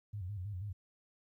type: tone with vibrato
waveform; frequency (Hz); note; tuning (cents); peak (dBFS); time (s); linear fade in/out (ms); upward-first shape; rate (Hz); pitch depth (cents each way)
sine; 96.8; G2; -21; -38; 0.13-0.73; 10; square; 6.2; 120
effects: 13-bit